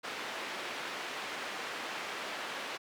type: band-pass noise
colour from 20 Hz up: white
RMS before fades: -40 dBFS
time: 0.03-2.78 s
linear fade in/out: 20 ms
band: 290 to 2500 Hz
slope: 12 dB/octave
effects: none